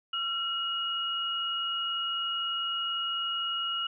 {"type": "tone pair together", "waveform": "sine", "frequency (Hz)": [1361, 2884], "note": ["F6", "F#7"], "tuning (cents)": [-45, -45], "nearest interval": "octave + minor second", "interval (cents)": 1300, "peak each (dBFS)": [-34, -30], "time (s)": [0.13, 3.87], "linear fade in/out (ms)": 5, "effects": []}